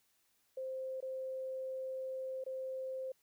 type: tone with dropouts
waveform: sine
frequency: 523.3 Hz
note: C5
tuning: in tune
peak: -38 dBFS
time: 0.57-3.12 s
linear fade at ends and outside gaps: 5 ms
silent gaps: 1.005-1.025 / 2.44-2.463 s
effects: white hiss -75 dBFS RMS until 3.22 s